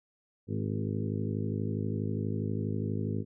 harmonic tone with a mistuned harmonic, 52.3 Hz, G#1, 13 cents sharp, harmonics 2 / 3 / 4 / 5 / 6 / 7 / 8 / 9, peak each -33 / -37 / -36 / -38 / -46 / -42 / -42 / -46 dBFS, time 0.47-3.25 s, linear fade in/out 50 ms, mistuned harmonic 7, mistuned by -21 cents, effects none

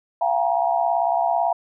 sine tone cluster, 686 / 744 / 822 / 946 Hz, F5 / F#5 / G#5 / A#5, -31 / +9 / -18 / +25 cents, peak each -21 / -24 / -25 / -25 dBFS, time 0.21-1.53 s, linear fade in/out 5 ms, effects none

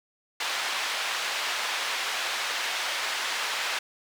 white band-pass noise, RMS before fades -30 dBFS, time 0.4-3.79 s, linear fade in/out 5 ms, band 760 to 3500 Hz, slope 12 dB/octave, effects none

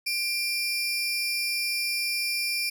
30% pulse tone pair together, 2382 / 5324 Hz, D7 / E8, +24 / +16 cents, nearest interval octave + major second, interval 1392 cents, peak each -25 / -27 dBFS, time 0.06-2.7 s, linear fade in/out 10 ms, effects none

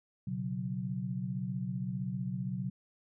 sine chord, B suspended second, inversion none, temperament just, 123.47 / 138.9 / 185.21 Hz, B2 / C#3 / F#3, 0 / +4 / +2 cents, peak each -38 / -39 / -36 dBFS, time 0.27-2.7 s, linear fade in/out 5 ms, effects none

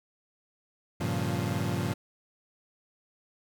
30% pulse chord, G half-diminished seventh, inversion none, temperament equal with one note detuned, 98 / 115.6 / 138.59 / 174.61 Hz, G2 / Bb2 / Db3 / F3, 0 / -14 / 0 / 0 cents, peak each -31 dBFS, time 1-1.94 s, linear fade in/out 10 ms, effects none

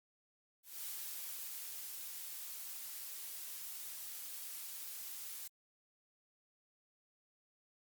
blue noise with ADSR envelope, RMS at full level -44 dBFS, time 0.63-5.48 s, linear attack 190 ms, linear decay 1100 ms, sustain -2 dB, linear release 8 ms, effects Opus 48 kbps

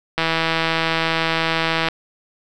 click train, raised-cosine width 0.3 ms, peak -3 dBFS, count 279, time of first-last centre 0.18-1.886 s, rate 163 Hz, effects none

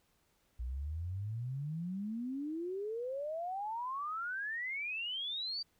sine exponential sweep, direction up, 58.27 to 4699 Hz, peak -36 dBFS, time 0.59-5.63 s, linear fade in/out 10 ms, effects pink hiss -74 dBFS RMS until 5.79 s

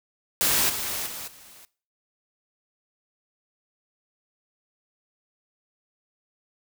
white noise with level steps, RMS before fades -22 / -30 / -36 / -49 dBFS, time 0.41-1.65 s, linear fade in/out 0 ms, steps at 0.69 / 1.06 / 1.27 s, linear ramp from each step 10 ms, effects noise-tail reverb RT60 0.4 s tail -20 dB re dry

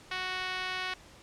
5% pulse tone with band-pass filter, 370 Hz, F#4, in tune, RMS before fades -35 dBFS, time 0.11-0.94 s, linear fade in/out 5 ms, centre 1700 Hz, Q 0.59, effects pink hiss -54 dBFS RMS until 1.22 s + low-pass 8000 Hz 12 dB/octave

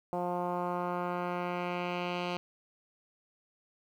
10% pulse tone with low-pass filter sweep, 177.1 Hz, F3, 24 cents sharp, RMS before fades -34 dBFS, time 0.13-2.37 s, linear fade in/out 0 ms, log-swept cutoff 780 to 3500 Hz, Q 1.8, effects 10-bit

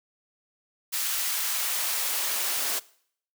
white noise with high-pass filter sweep, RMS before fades -28 dBFS, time 0.92-2.8 s, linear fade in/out 20 ms, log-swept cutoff 1400 to 360 Hz, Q 0.71, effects noise-tail reverb RT60 0.6 s tail -21 dB re dry

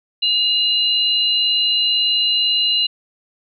sine tone pair together, 2843 / 4021 Hz, F7 / B7, +30 / +30 cents, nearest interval tritone, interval 600 cents, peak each -17 dBFS, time 0.22-2.87 s, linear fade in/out 10 ms, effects none

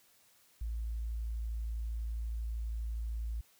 sine tone, 56.2 Hz, A1, 37 cents sharp, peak -34 dBFS, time 0.61-3.41 s, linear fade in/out 5 ms, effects white hiss -66 dBFS RMS until 3.59 s

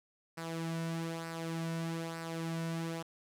sawtooth tone with flanger, 164.81 Hz, E3, in tune, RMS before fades -38 dBFS, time 0.37-3.03 s, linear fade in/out 10 ms, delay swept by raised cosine 0.29 to 2.49 ms, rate 1.1 Hz, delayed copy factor -0.55, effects low-pass 12000 Hz 12 dB/octave + 10-bit

